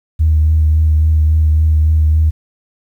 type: tone with vibrato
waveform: sine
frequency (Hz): 77.9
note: D#2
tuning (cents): +3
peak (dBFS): -7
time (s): 0.19-2.31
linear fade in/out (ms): 20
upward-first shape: triangle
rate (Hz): 3.6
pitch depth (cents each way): 26
effects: tanh soft clip ceiling -3 dBFS + 8-bit